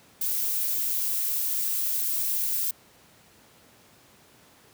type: noise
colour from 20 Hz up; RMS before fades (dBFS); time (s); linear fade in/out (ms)
violet; -27; 0.21-2.71; 5
effects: pink hiss -56 dBFS RMS until 4.73 s + high-pass 100 Hz 12 dB/octave